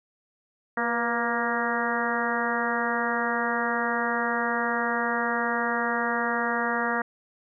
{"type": "harmonic tone with a mistuned harmonic", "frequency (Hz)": 234.7, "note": "A#3", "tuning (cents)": 12, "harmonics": [1, 2, 3, 4, 5, 6, 7, 8], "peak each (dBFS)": [-32, -32, -32, -32, -32, -32, -32, -32], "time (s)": [0.77, 7.02], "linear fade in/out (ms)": 5, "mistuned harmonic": 2, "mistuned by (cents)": 45, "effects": []}